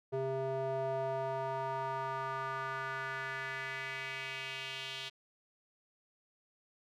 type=tone with band-pass filter sweep; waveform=square; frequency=133.4 Hz; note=C3; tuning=34 cents sharp; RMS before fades=-38 dBFS; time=0.12-5.1 s; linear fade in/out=20 ms; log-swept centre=490 to 3300 Hz; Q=2.9; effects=none